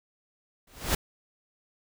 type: noise with exponential growth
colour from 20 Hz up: pink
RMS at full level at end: -22 dBFS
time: 0.67-0.95 s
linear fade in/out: 5 ms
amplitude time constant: 60 ms
effects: none